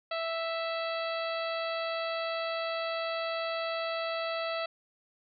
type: harmonic tone with a mistuned harmonic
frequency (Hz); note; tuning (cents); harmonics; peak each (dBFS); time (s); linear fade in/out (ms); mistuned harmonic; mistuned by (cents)
659.3; E5; 0; 1 / 2 / 3 / 4 / 5 / 6 / 7; -33 / -37 / -42 / -41 / -45 / -44 / -46; 0.11-4.66; 5; 7; -36
effects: none